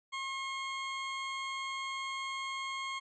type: tone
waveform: 20% pulse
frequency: 1077 Hz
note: C6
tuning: 50 cents sharp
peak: -31 dBFS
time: 0.12-3 s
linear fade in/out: 20 ms
effects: resampled to 16000 Hz